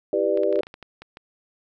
sine chord, E minor seventh, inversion none, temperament just, 329.6 / 395.6 / 494.4 / 593.3 Hz, E4 / G4 / B4 / D5, 0 / +16 / +2 / +18 cents, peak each -28 / -23 / -25 / -23 dBFS, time 0.13-0.61 s, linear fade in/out 2 ms
clicks, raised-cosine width 0.3 ms, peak -24 dBFS, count 11, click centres 0.374 / 0.434 / 0.527 / 0.558 / 0.591 / 0.633 / 0.669 / 0.741 / 0.827 / 1.02 / 1.171 s
effects none

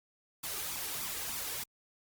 white noise with flanger, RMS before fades -38 dBFS, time 0.43-1.64 s, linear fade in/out 10 ms, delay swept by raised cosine 0.84 to 2.54 ms, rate 3.3 Hz, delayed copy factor +0.55, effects Opus 48 kbps

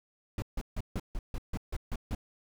brown noise bursts, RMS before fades -33 dBFS, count 10, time 0.38-2.15 s, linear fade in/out 2 ms, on 42 ms, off 150 ms, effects none

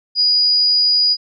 sine tone, 4906 Hz, D#8, 25 cents flat, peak -11 dBFS, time 0.15-1.17 s, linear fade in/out 50 ms, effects none

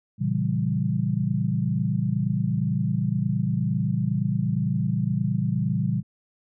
sine chord, A# diminished seventh, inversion none, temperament equal with one note detuned, 116.54 / 138.59 / 167.79 / 196 Hz, A#2 / C#3 / E3 / G3, 0 / 0 / +31 / 0 cents, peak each -27 dBFS, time 0.18-6.03 s, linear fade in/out 50 ms, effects none

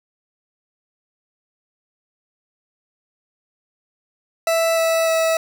40% pulse tone with pitch steps, 659.3 / 654.7 / 650.2 Hz, E5 / E5 / E5, 0 / -12 / -24 cents, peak -15 dBFS, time 4.47-5.37 s, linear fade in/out 2 ms, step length 300 ms, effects none

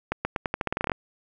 accelerating click train, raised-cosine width 0.5 ms, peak -10 dBFS, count 14, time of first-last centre 0.12-0.918 s, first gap 130 ms, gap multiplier 0.86, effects none

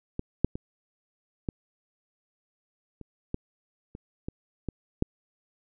clicks, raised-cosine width 3 ms, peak -17 / -7 / -21 / -16 / -29 / -16 / -27 / -20 / -18 / -10 dBFS, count 10, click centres 0.194 / 0.446 / 0.555 / 1.488 / 3.013 / 3.344 / 3.951 / 4.285 / 4.687 / 5.024 s, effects none

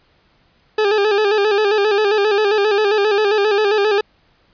40% pulse tone with vibrato, 415.3 Hz, G#4, in tune, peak -12 dBFS, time 0.78-4.01 s, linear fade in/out 5 ms, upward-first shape square, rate 7.5 Hz, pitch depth 62 cents each way, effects pink hiss -57 dBFS RMS until 4.53 s + resampled to 11025 Hz

